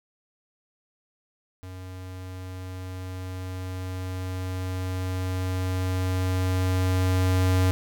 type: tone with level ramp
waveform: square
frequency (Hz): 92.5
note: F#2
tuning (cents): 0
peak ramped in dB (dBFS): -38 to -19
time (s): 1.63-7.71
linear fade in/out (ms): 0
effects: none